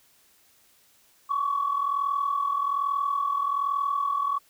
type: tone pair together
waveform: sine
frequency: 1093 / 1134.2 Hz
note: C#6 / C#6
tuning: -25 / +39 cents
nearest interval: minor second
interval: 64 cents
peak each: -29 / -24 dBFS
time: 1.29-4.39 s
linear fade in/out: 20 ms
effects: tanh soft clip ceiling -16 dBFS + white hiss -61 dBFS RMS until 4.49 s